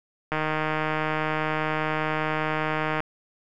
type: click train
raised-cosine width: 0.5 ms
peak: -11 dBFS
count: 417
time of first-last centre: 0.32-3.004 s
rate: 155 Hz
effects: none